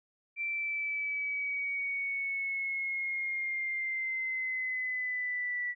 sine linear sweep, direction down, 2349 to 1954 Hz, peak -31 dBFS, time 0.36-5.75 s, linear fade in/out 50 ms, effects none

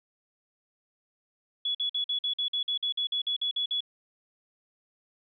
sine tone bursts, 3391 Hz, G#7, 35 cents sharp, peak -26 dBFS, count 15, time 1.65-3.806 s, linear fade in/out 5 ms, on 98 ms, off 49 ms, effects none

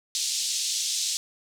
white band-pass noise, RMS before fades -28 dBFS, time 0.15-1.17 s, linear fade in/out 0 ms, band 3500 to 7500 Hz, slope 24 dB/octave, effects none

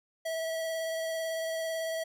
square tone with vibrato, 650 Hz, E5, 24 cents flat, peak -32 dBFS, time 0.25-2.04 s, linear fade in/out 10 ms, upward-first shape triangle, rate 18 Hz, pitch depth 16 cents each way, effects none

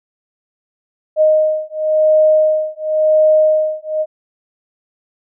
sine beating tone pair, 620 / 620.94 Hz, D#5 / D#5, -6 / -4 cents, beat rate 0.94 Hz, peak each -13 dBFS, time 1.16-4.06 s, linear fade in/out 50 ms, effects none

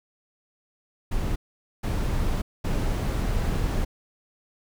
brown noise bursts at uneven times, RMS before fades -25 dBFS, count 3, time 1.11-1.36 / 1.83-2.42 / 2.64-3.85 s, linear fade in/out 10 ms, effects none

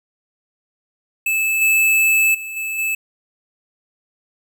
square tone with level steps, 2617 Hz, E7, 13 cents flat, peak -17 / -13 / -28 / -23 / -19 dBFS, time 1.26-2.95 s, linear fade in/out 5 ms, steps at 1.61 / 2.34 / 2.56 / 2.78 s, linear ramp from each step 10 ms, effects none

